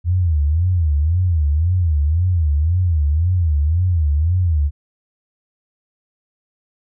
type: tone with vibrato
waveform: sine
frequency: 81.5 Hz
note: E2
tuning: 19 cents flat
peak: -13 dBFS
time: 0.04-4.71 s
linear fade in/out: 50 ms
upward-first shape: sine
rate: 1.9 Hz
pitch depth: 210 cents each way
effects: none